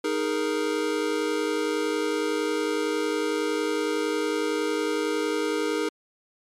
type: chord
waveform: square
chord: D# suspended fourth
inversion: none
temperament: equal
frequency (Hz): 311.1 / 415.3 / 466.2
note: D#4 / G#4 / A#4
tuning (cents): 0 / 0 / 0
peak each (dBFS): -29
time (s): 0.04-5.89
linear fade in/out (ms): 5
effects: low-pass 9000 Hz 12 dB/octave + MP3 96 kbps